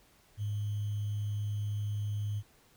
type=tone with sample-and-hold; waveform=sine; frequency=103.83 Hz; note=G#2; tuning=in tune; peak=-31 dBFS; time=0.37-2.43 s; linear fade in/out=50 ms; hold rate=3150 Hz; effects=pink hiss -64 dBFS RMS until 2.76 s